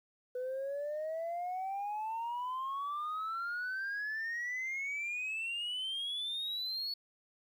sine exponential sweep, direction up, 495.8 to 4435 Hz, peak -33 dBFS, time 0.35-6.94 s, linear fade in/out 5 ms, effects tanh soft clip ceiling -33 dBFS + 11-bit

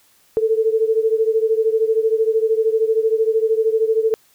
sine beating tone pair, 440 / 453 Hz, A4 / A#4, 0 / -50 cents, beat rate 13 Hz, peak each -16 / -19 dBFS, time 0.37-4.14 s, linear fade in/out 0 ms, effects white hiss -56 dBFS RMS until 4.34 s

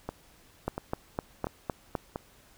two click trains, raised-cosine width 1 ms, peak -15 / -19 dBFS, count 6 / 4, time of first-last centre 0.68-1.952 / 0.09-2.159 s, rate 3.93 / 1.45 Hz, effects pink hiss -59 dBFS RMS until 2.57 s

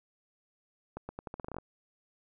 accelerating click train, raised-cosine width 1 ms, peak -25 dBFS, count 12, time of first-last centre 0.97-1.585 s, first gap 120 ms, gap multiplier 0.83, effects none

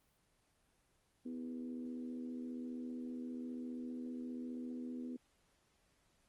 harmonic tone with a mistuned harmonic, 81.1 Hz, E2, 28 cents flat, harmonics 3 / 4 / 5 / 6, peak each -42 / -51 / -56 / -58 dBFS, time 1.25-5.17 s, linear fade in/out 10 ms, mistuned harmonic 3, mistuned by +43 cents, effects pink hiss -75 dBFS RMS until 6.28 s + Opus 24 kbps

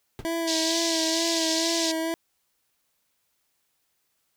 brown noise with exponential decay, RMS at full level -28 dBFS, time 0.19-0.28 s, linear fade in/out 0 ms, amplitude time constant 19 ms
25% pulse tone with vibrato, 327.6 Hz, E4, 11 cents flat, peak -22 dBFS, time 0.25-2.14 s, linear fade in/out 0 ms, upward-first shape sine, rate 2.2 Hz, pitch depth 31 cents each way
pink band-pass noise, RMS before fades -28 dBFS, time 0.47-1.92 s, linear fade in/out 10 ms, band 3700 to 6400 Hz, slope 24 dB/octave
effects white hiss -73 dBFS RMS until 4.36 s

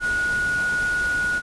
sine tone in noise, 1454 Hz, F#6, 31 cents flat, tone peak -20 dBFS, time 0-1.42 s, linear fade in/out 50 ms, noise pink, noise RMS -34 dBFS, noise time 0-1.42 s, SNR +11 dB, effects resampled to 24000 Hz

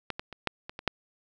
clicks, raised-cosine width 0.3 ms, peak -15 / -18 / -25 / -10 / -22 / -22 / -8 dBFS, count 7, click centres 0.103 / 0.195 / 0.327 / 0.473 / 0.695 / 0.791 / 0.877 s, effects none

